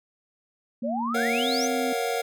sine tone with pitch glide, 233.1 to 258.6 Hz, A#3 to C4, 0 to -20 cents, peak -28 dBFS, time 0.82-1.93 s, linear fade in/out 5 ms, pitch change +180 cents, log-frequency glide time 1.32-1.48 s
sine exponential sweep, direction up, 523.3 to 6645 Hz, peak -27 dBFS, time 0.83-1.68 s, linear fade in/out 20 ms
square chord, Gb major seventh, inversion first, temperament equal, 466.2 / 554.4 / 698.5 / 740 Hz, Bb4 / Db5 / F5 / Gb5, 0 / 0 / 0 / 0 cents, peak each -29 / -34 / -32 / -32 dBFS, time 1.14-2.22 s, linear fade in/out 10 ms
effects none

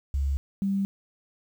sine tone pair in turn, 69.3 / 196.43 Hz, C#2 / G3, 0 / +4 cents, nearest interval octave + tritone, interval 1804 cents, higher second, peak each -23 dBFS, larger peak neither, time 0.14-0.37 / 0.62-0.85 s, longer neither, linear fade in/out 0 ms, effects 9-bit

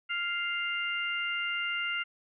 harmonic tone, 698.5 Hz, F5, in tune, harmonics 2 / 3 / 4, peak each -34 / -34 / -34 dBFS, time 0.09-2.04 s, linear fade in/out 20 ms, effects none

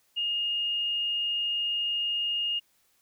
sine tone, 2843 Hz, F7, 30 cents sharp, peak -26 dBFS, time 0.16-2.6 s, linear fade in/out 20 ms, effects white hiss -68 dBFS RMS until 3.01 s

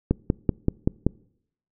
click train, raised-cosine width 3 ms, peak -6 dBFS, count 6, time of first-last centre 0.11-1.066 s, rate 5.23 Hz, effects noise-tail reverb RT60 0.7 s tail -25 dB re dry

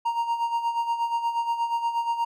triangle tone with tremolo, 932.3 Hz, A#5, in tune, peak -19 dBFS, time 0.05-2.25 s, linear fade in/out 10 ms, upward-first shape sine, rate 8.4 Hz, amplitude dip 65%, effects none

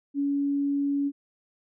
sine tone, 282.3 Hz, C#4, 32 cents sharp, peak -23 dBFS, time 0.14-1.12 s, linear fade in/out 50 ms, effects none

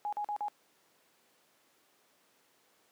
sine tone bursts, 830.6 Hz, G#5, in tune, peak -32 dBFS, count 4, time 0.05-0.483 s, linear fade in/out 0 ms, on 76 ms, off 43 ms, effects pink hiss -68 dBFS RMS until 2.91 s + high-pass 300 Hz 12 dB/octave

